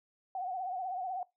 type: tone with vibrato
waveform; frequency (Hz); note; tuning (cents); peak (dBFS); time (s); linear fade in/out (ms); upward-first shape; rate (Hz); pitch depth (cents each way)
sine; 741; F#5; +2; -34; 0.35-1.23; 2; triangle; 16; 91
effects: noise-tail reverb RT60 0.2 s tail -22 dB re dry